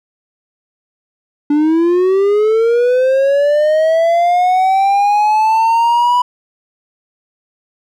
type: linear sweep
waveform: triangle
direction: up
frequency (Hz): 288.9 to 987.8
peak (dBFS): -7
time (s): 1.5-6.22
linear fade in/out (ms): 5
effects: none